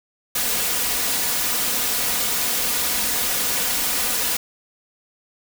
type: noise with comb filter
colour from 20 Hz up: white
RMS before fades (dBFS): -22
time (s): 0.35-4.37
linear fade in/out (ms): 5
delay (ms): 4.1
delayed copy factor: +0.5
effects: none